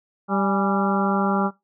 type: harmonic tone with a mistuned harmonic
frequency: 196 Hz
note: G3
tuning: in tune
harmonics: 1 / 2 / 3 / 4 / 5 / 6 / 7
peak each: -22 / -28 / -29 / -26 / -32 / -28 / -28 dBFS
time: 0.28-1.51 s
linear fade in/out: 50 ms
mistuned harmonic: 4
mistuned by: +73 cents
effects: noise-tail reverb RT60 0.2 s tail -20 dB re dry